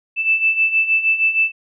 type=beating tone pair; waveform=sine; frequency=2637 / 2643.4 Hz; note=E7 / E7; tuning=0 / +4 cents; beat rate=6.4 Hz; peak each=-20 / -15 dBFS; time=0.16-1.52 s; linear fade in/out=50 ms; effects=none